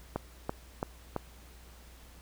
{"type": "click train", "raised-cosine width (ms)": 1, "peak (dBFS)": -17, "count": 4, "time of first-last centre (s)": [0.16, 1.163], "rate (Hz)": 2.99, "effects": ["added 60 Hz sine -52 dBFS peak until 2.21 s", "pink hiss -57 dBFS RMS until 2.21 s"]}